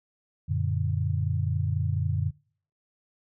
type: chord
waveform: sine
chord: Gb augmented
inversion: none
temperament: equal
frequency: 92.5 / 116.54 / 146.83 Hz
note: Gb2 / Bb2 / D3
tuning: 0 / 0 / 0 cents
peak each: -27 / -30 / -29 dBFS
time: 0.48-2.31 s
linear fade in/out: 20 ms
effects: noise-tail reverb RT60 0.5 s tail -24 dB re dry